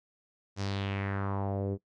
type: tone with low-pass filter sweep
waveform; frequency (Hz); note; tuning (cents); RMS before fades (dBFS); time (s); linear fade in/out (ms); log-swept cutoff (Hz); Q
sawtooth; 98.7; G2; +12; -33; 0.56-1.78; 50; 6100 to 380; 2.8
effects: noise-tail reverb RT60 0.1 s tail -19 dB re dry